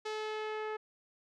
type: tone with low-pass filter sweep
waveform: sawtooth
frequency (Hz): 431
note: A4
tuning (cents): -36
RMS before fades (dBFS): -38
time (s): 0.05-0.77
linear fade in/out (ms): 10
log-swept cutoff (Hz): 5200 to 1800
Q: 1.1
effects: none